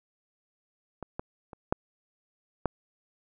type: clicks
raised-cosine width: 1 ms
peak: -23 / -19 / -29 / -10 / -11 dBFS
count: 5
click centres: 1.027 / 1.195 / 1.532 / 1.725 / 2.657 s
effects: none